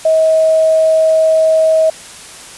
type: tone with quantisation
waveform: sine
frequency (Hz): 638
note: D#5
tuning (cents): +43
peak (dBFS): -7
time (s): 0.05-1.9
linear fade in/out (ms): 5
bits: 6
effects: white hiss -33 dBFS RMS until 2.57 s + resampled to 24000 Hz